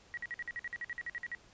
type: tone bursts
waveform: sine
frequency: 1912 Hz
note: A#6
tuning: 43 cents sharp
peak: -36 dBFS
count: 15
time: 0.14-1.349 s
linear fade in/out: 0 ms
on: 33 ms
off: 51 ms
effects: pink hiss -61 dBFS RMS until 1.53 s + resampled to 16000 Hz